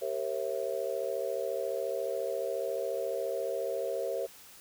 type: chord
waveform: sine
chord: G diminished seventh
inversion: none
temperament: equal with one note detuned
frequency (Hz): 392 / 466.2 / 540.5 / 659.3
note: G4 / Bb4 / Db5 / Fb5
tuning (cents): 0 / 0 / -44 / 0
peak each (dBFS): -38 / -36 / -34 / -38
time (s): 0.01-4.27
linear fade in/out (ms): 20
effects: white hiss -53 dBFS RMS until 4.6 s